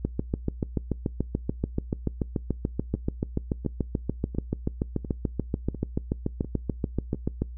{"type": "two click trains", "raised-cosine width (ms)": 3, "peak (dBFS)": [-12, -21], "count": [52, 7], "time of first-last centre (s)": [[0.05, 7.42], [2.95, 7.146]], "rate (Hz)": [6.92, 1.43], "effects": ["noise-tail reverb RT60 0.2 s tail -25 dB re dry", "added 60 Hz sine -36 dBFS peak until 7.57 s"]}